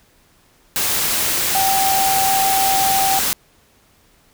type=tone in noise; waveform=sine; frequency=775 Hz; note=G5; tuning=20 cents flat; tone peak=-16 dBFS; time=1.55-3.19 s; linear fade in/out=0 ms; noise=white; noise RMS=-19 dBFS; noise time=0.76-3.33 s; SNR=0 dB; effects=pink hiss -55 dBFS RMS until 4.33 s